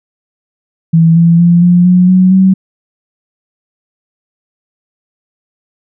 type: tone with pitch steps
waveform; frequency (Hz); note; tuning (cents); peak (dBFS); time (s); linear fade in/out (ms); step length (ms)
sine; 164.3 / 168.24 / 172.27 / 176.4 / 180.63 / 184.95 / 189.39; E3 / E3 / F3 / F3 / F#3 / F#3 / F#3; -5 / +36 / -23 / +18 / -41 / 0 / +41; -3; 0.93-2.54; 10; 230
effects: none